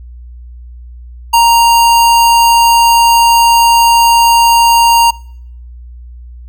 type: tone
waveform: square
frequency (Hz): 932.3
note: A#5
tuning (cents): 0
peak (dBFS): -5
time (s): 1.33-5.11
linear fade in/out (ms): 10
effects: noise-tail reverb RT60 0.7 s tail -25 dB re dry + added 60 Hz sine -28 dBFS peak until 6.48 s